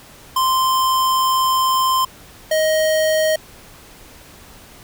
square tone pair in turn, 1042 / 627.1 Hz, C6 / D#5, -7 / +13 cents, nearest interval major sixth, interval 880 cents, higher first, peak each -15 dBFS, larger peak neither, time 0.36-2.05 / 2.51-3.36 s, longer first, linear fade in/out 5 ms, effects pink hiss -43 dBFS RMS until 4.83 s

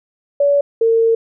sine tone pair in turn, 570 / 455 Hz, C#5 / A#4, +48 / -42 cents, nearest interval major third, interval 390 cents, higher first, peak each -10 dBFS, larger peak neither, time 0.4-0.61 / 0.81-1.15 s, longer second, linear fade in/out 5 ms, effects none

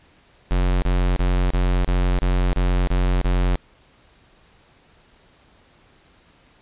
square tone bursts, 45.27 Hz, F#1, 37 cents flat, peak -17 dBFS, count 9, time 0.51-3.556 s, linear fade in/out 0 ms, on 310 ms, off 32 ms, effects pink hiss -55 dBFS RMS until 6.61 s + resampled to 8000 Hz

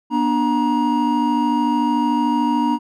triangle tone cluster, 242.1 / 295.6 / 947 Hz, B3 / D4 / A#5, -34 / +11 / +27 cents, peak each -18 dBFS, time 0.1-2.79 s, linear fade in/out 50 ms, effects none

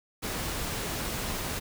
pink noise, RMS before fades -33 dBFS, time 0.22-1.6 s, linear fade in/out 20 ms, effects none

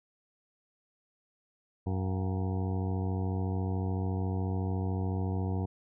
harmonic tone with a mistuned harmonic, 93.9 Hz, F#2, 26 cents sharp, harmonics 1 / 2 / 3 / 4 / 5 / 7 / 8 / 9 / 10, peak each -30 / -36 / -40 / -42 / -44 / -47 / -48 / -49 / -50 dBFS, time 1.86-5.66 s, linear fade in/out 10 ms, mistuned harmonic 7, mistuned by +76 cents, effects none

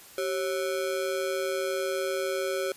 square ring-modulated tone, 466.2 Hz, A#4, in tune, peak -25 dBFS, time 0.18-2.72 s, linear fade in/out 2 ms, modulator 80.7 Hz, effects white hiss -50 dBFS RMS until 2.76 s + resampled to 32000 Hz

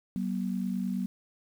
sine tone pair together, 190 / 239.4 Hz, F#3 / A#3, +46 / +46 cents, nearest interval major third, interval 400 cents, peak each -30 / -33 dBFS, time 0.16-1.06 s, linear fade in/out 0 ms, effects 9-bit

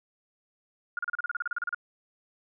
sine tone bursts, 1423 Hz, F6, 32 cents sharp, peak -27 dBFS, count 15, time 0.97-1.746 s, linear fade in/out 2 ms, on 20 ms, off 34 ms, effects none

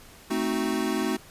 square chord, A diminished seventh, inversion none, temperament equal, 220 / 261.6 / 311.1 / 370 Hz, A3 / C4 / Eb4 / Gb4, 0 / 0 / 0 / 0 cents, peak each -31 dBFS, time 0.3-1.17 s, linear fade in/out 10 ms, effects pink hiss -50 dBFS RMS until 1.3 s + resampled to 32000 Hz

